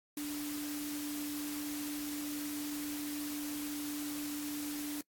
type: tone in noise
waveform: sine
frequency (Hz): 293.6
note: D4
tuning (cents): 0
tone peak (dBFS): -37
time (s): 0.17-5.01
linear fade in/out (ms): 2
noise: white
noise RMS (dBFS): -44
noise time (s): 0.17-5.01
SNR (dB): +4
effects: noise-tail reverb RT60 0.1 s tail -24 dB re dry + AAC 64 kbps

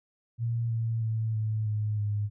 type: tone with pitch steps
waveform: sine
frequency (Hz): 116.54 / 113.88 / 111.28 / 108.74 / 106.25 / 103.83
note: A#2 / A#2 / A2 / A2 / G#2 / G#2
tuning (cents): 0 / -40 / +20 / -20 / +40 / 0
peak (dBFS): -26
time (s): 0.38-2.3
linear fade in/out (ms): 50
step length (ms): 320
effects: none

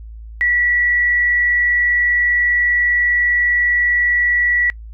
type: tone with frequency modulation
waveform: sine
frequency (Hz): 1945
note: B6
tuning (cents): -27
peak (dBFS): -13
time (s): 0.41-4.7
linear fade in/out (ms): 0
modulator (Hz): 70.1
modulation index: 0.3
effects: noise-tail reverb RT60 0.1 s tail -23 dB re dry + added 55 Hz sine -31 dBFS peak until 4.93 s

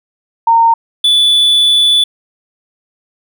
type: tone pair in turn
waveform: sine / triangle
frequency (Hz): 918 / 3466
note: A#5 / A7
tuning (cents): -27 / -27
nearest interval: octave + major seventh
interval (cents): 2300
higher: second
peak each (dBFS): -5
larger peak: neither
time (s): 0.47-0.74 / 1.04-2.04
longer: second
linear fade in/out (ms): 5
effects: none

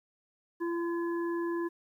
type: harmonic tone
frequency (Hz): 340.3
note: F4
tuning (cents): -45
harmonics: 1 / 3 / 5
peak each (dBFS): -30 / -40 / -44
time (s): 0.6-1.69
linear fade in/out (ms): 20
effects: 11-bit

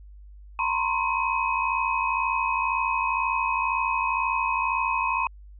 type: tone cluster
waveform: sine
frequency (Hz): 920 / 1013 / 1075 / 2534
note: A#5 / B5 / C6 / D#7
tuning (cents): -23 / +44 / +47 / +31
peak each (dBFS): -28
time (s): 0.59-5.27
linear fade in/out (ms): 2
effects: added 50 Hz sine -43 dBFS peak until 5.59 s

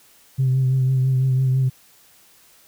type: tone with vibrato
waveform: sine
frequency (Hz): 130.81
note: C3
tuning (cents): 0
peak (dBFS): -14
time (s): 0.38-1.7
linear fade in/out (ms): 20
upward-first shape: triangle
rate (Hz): 6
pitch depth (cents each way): 36
effects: tanh soft clip ceiling -12 dBFS + white hiss -53 dBFS RMS until 2.67 s

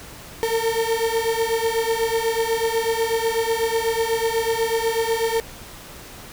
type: beating tone pair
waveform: 35% pulse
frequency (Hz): 450 / 458.1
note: A4 / A#4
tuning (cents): +39 / -30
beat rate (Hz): 8.1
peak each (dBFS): -21 / -21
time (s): 0.43-5.4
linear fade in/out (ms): 0
effects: pink hiss -40 dBFS RMS until 6.32 s

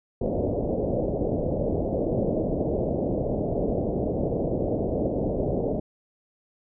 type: low-pass noise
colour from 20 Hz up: white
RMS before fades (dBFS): -26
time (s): 0.21-5.8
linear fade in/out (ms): 5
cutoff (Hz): 630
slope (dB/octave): 48
effects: none

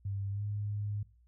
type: tone with pitch glide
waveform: sine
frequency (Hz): 99 to 103.44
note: G2 to G#2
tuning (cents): +18 to -6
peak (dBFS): -33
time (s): 0.05-1.03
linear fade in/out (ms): 5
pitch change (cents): +76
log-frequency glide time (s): 0.3-0.43
effects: noise-tail reverb RT60 0.3 s tail -20 dB re dry + added 60 Hz sine -61 dBFS peak until 1.27 s

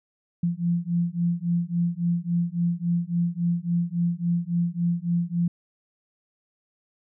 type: beating tone pair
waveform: sine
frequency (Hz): 170.4 / 174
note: F3 / F3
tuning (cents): -42 / -6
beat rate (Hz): 3.6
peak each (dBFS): -25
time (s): 0.43-5.48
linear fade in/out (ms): 5
effects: none

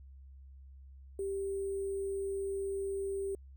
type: tone with sample-and-hold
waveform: sine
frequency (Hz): 392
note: G4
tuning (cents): 0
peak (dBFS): -33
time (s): 1.19-3.35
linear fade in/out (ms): 2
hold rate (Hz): 8820
effects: added 67 Hz sine -50 dBFS peak until 3.56 s

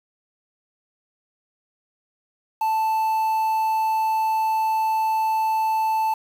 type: tone with quantisation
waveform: triangle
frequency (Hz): 880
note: A5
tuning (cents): 0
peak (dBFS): -17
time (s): 2.61-6.14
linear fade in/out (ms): 5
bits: 7
effects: none

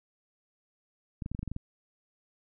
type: clicks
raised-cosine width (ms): 5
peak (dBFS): -23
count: 9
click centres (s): 1.222 / 1.261 / 1.316 / 1.349 / 1.392 / 1.43 / 1.477 / 1.516 / 1.564
effects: none

